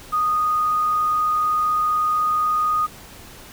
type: tone with quantisation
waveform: sine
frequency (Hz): 1237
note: D#6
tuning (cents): -10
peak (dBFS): -17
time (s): 0.12-2.87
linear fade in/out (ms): 20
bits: 7
effects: pink hiss -42 dBFS RMS until 3.52 s